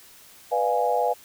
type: chord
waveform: sine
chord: B diminished seventh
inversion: none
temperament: equal with one note detuned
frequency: 493.9 / 599.7 / 698.5 / 830.6 Hz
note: B4 / D5 / F5 / Ab5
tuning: 0 / +36 / 0 / 0 cents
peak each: -25 / -28 / -25 / -25 dBFS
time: 0.51-1.14 s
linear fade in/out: 20 ms
effects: white hiss -50 dBFS RMS until 1.24 s